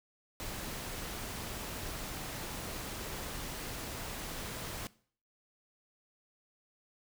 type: noise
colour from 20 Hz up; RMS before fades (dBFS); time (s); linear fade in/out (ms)
pink; -41; 0.4-4.87; 0
effects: noise-tail reverb RT60 0.5 s tail -20 dB re dry